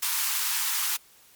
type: high-pass noise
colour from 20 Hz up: white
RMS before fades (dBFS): -27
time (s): 0.02-0.97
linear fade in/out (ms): 10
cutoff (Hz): 840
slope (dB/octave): 96
effects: white hiss -56 dBFS RMS until 1.35 s + MP3 96 kbps